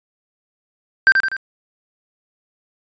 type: tone with echo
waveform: triangle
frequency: 1568 Hz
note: G6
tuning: in tune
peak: -5 dBFS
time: 1.07-1.12 s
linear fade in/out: 0 ms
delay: 82 ms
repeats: 3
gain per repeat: -5 dB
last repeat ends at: 1.366 s
effects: resampled to 16000 Hz